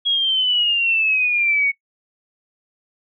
sine exponential sweep, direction down, 3322 to 2217 Hz, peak -15 dBFS, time 0.05-1.72 s, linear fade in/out 20 ms, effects noise-tail reverb RT60 0.1 s tail -20 dB re dry

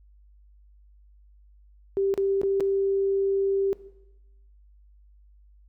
sine tone with dropouts, 392 Hz, G4, in tune, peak -21 dBFS, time 1.97-3.73 s, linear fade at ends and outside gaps 0 ms, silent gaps 2.14-2.177 / 2.415-2.433 / 2.6-2.606 s, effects noise-tail reverb RT60 0.9 s tail -17 dB re dry + added 50 Hz sine -52 dBFS peak until 5.68 s

